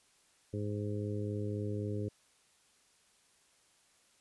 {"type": "harmonic tone", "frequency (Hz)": 103.83, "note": "G#2", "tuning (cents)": 0, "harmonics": [1, 2, 3, 4, 5], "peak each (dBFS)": [-36, -42, -42, -41, -46], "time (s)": [0.53, 2.09], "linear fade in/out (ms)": 10, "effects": ["white hiss -68 dBFS RMS until 4.2 s", "resampled to 24000 Hz"]}